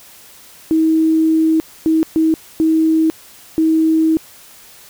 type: tone bursts at uneven times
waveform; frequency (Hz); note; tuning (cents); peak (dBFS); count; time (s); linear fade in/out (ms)
sine; 319.5; D#4; +46; -10; 5; 0.71-1.6 / 1.86-2.03 / 2.16-2.34 / 2.6-3.1 / 3.58-4.17; 0
effects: white hiss -42 dBFS RMS until 4.89 s